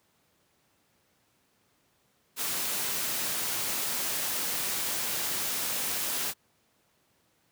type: noise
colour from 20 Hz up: white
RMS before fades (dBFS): -31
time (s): 2.36-6.34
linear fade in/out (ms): 50
effects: pink hiss -69 dBFS RMS until 7.51 s + high-pass 100 Hz 12 dB/octave